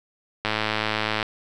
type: click train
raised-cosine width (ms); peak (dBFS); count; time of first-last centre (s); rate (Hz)
0.3; -7; 85; 0.45-1.228; 108
effects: none